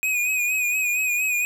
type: tone with vibrato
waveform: square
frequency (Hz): 2489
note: D#7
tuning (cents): 0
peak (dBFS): -21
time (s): 0.03-1.45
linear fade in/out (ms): 0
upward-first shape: sine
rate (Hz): 4.3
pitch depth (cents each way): 47
effects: none